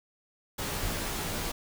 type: noise with comb filter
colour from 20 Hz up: pink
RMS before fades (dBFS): -33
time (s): 0.58-1.52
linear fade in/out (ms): 10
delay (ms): 16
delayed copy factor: -0.7
effects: none